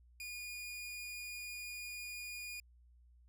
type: tone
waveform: sawtooth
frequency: 2442 Hz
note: D#7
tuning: 33 cents flat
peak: -40 dBFS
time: 0.2-2.6 s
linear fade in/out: 2 ms
effects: added 60 Hz sine -61 dBFS peak until 3.28 s